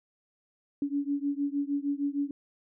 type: beating tone pair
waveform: sine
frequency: 281.4 / 287.9 Hz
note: C#4 / D4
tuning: +26 / -34 cents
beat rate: 6.5 Hz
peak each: -30 / -31 dBFS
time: 0.82-2.31 s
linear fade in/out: 2 ms
effects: none